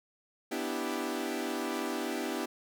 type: chord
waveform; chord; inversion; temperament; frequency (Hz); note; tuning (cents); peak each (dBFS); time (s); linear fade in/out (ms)
sawtooth; E minor seventh; second; equal; 246.9 / 293.7 / 329.6 / 392; B3 / D4 / E4 / G4; 0 / 0 / 0 / 0; -34; 0.51-2.46; 10
effects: none